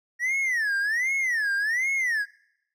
triangle tone with vibrato, 1864.7 Hz, A#6, in tune, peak -21 dBFS, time 0.19-2.26 s, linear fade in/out 50 ms, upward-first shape sine, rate 1.3 Hz, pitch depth 270 cents each way, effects noise-tail reverb RT60 0.8 s tail -23 dB re dry

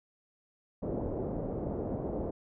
white low-pass noise, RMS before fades -35 dBFS, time 0.82-2.31 s, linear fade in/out 10 ms, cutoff 560 Hz, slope 24 dB/octave, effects none

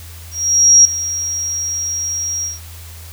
sine tone with ADSR envelope, 5650 Hz, F8, 19 cents sharp, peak -3 dBFS, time 0.31-2.6 s, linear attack 540 ms, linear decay 4 ms, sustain -15 dB, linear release 160 ms, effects added 83 Hz sine -33 dBFS peak until 3.12 s + white hiss -39 dBFS RMS until 3.12 s

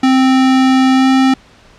square tone with pitch glide, 261.6 to 263.7 Hz, C4 to C4, 0 to +14 cents, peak -8 dBFS, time 0.03-1.34 s, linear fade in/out 5 ms, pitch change +14 cents, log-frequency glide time 0.93-1.08 s, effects pink hiss -44 dBFS RMS until 1.78 s + low-pass 5000 Hz 12 dB/octave

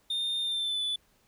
triangle tone with pitch glide, 3633 to 3477 Hz, A#7 to A7, -45 to -21 cents, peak -27 dBFS, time 0.1-0.96 s, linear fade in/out 5 ms, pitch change -76 cents, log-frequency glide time 0.41-0.83 s, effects pink hiss -67 dBFS RMS until 1.27 s

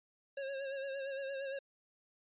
square tone with vibrato, 545 Hz, C#5, 29 cents flat, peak -39 dBFS, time 0.37-1.59 s, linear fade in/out 5 ms, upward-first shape sine, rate 8.7 Hz, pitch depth 41 cents each way, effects resampled to 8000 Hz

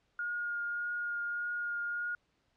sine tone with vibrato, 1425 Hz, F6, 34 cents sharp, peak -33 dBFS, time 0.19-2.15 s, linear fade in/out 2 ms, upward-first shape triangle, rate 1.7 Hz, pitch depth 13 cents each way, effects pink hiss -75 dBFS RMS until 2.56 s + low-pass 5000 Hz 12 dB/octave

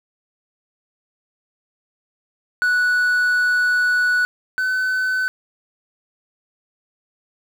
triangle tone pair in turn, 1476 / 1513.1 Hz, F#6 / F#6, -5 / +38 cents, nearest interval unison, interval 43 cents, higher second, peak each -13 / -16 dBFS, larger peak first, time 2.62-4.25 / 4.58-5.28 s, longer first, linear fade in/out 0 ms, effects 7-bit

